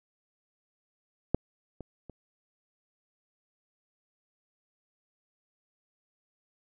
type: clicks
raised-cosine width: 2 ms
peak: -10 / -27 / -30 dBFS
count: 3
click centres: 1.346 / 1.807 / 2.097 s
effects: none